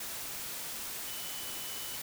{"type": "tone in noise", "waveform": "sine", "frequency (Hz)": 2985, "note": "F#7", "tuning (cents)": 15, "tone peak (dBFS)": -47, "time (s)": [1.07, 1.97], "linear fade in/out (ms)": 5, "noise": "white", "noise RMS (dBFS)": -40, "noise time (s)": [0, 2.02], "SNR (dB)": -10, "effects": []}